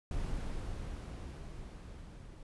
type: noise with level ramp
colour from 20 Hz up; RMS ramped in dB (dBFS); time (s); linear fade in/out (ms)
brown; -37 to -50; 0.11-2.43; 2
effects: resampled to 24000 Hz